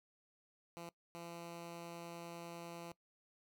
10% pulse tone bursts at uneven times, 170 Hz, F3, 46 cents flat, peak -39 dBFS, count 2, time 0.77-0.89 / 1.15-2.92 s, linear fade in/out 0 ms, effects noise-tail reverb RT60 0.1 s tail -21 dB re dry

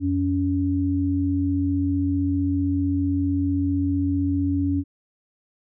sine tone pair together, 88.5 / 281 Hz, F2 / C#4, +23 / +24 cents, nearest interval octave + minor sixth, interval 2001 cents, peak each -24 / -21 dBFS, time 0-4.84 s, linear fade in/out 50 ms, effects none

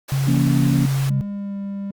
pink high-pass noise, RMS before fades -34 dBFS, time 0.08-1.1 s, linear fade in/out 10 ms, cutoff 420 Hz, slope 12 dB/octave
sine tone, 136.2 Hz, C#3, 30 cents flat, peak -17 dBFS, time 0.12-1.21 s, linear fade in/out 0 ms
sine chord, A# diminished, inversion second, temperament just, 167.82 / 233.1 / 279.7 Hz, E3 / A#3 / C#4, +31 / 0 / +16 cents, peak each -21 / -21 / -21 dBFS, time 0.27-0.86 s, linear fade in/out 10 ms
triangle tone with pitch glide, 202.1 to 198.74 Hz, G#3 to G3, -47 to +24 cents, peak -23 dBFS, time 1.1-1.91 s, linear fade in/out 5 ms, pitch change -29 cents, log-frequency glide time 1.28-1.58 s
effects Opus 48 kbps

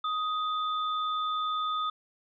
sine tone pair together, 1250 / 3541 Hz, D#6 / A7, +8 / +10 cents, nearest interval octave + tritone, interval 1802 cents, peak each -28 / -37 dBFS, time 0.04-1.9 s, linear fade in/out 5 ms, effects none

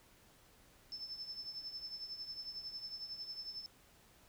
sine tone with tremolo, 5274 Hz, E8, in tune, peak -40 dBFS, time 0.92-3.66 s, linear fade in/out 0 ms, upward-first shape triangle, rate 11 Hz, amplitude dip 75%, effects pink hiss -65 dBFS RMS until 4.28 s

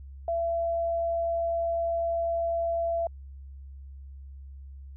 sine tone, 673 Hz, E5, 36 cents sharp, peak -25 dBFS, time 0.28-3.07 s, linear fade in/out 2 ms, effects added 68 Hz sine -41 dBFS peak until 4.96 s

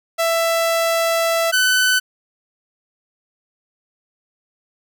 sawtooth tone pair in turn, 664 / 1505.8 Hz, E5 / F#6, +12 / +30 cents, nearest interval octave + major second, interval 1418 cents, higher second, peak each -12 / -10 dBFS, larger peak second, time 0.18-1.52 / 1.52-2 s, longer first, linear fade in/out 20 ms, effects none

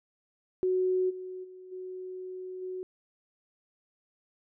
sine tone with level steps, 370 Hz, F#4, in tune, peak -24 / -37 / -45 / -37 / -34 dBFS, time 0.63-2.83 s, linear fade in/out 0 ms, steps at 1.09 / 1.43 / 1.71 / 2.61 s, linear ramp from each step 20 ms, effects none

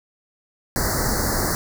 pink band-stop noise, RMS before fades -22 dBFS, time 0.76-1.55 s, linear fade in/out 0 ms, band 2000 to 4300 Hz, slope 96 dB/octave, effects none

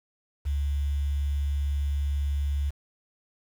sine tone with quantisation, 71.1 Hz, C#2, 45 cents sharp, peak -24 dBFS, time 0.45-2.71 s, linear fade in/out 20 ms, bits 8, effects none

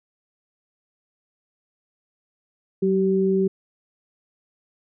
sine tone pair together, 189.1 / 384.1 Hz, F#3 / G4, +38 / -35 cents, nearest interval octave, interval 1227 cents, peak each -21 / -19 dBFS, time 2.82-3.48 s, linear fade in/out 10 ms, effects none

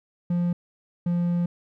triangle tone pair in turn, 174.61 / 173.93 Hz, F3 / F3, 0 / -7 cents, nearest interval unison, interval 7 cents, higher first, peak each -19 dBFS, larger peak neither, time 0.3-0.53 / 1.06-1.46 s, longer second, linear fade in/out 5 ms, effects none

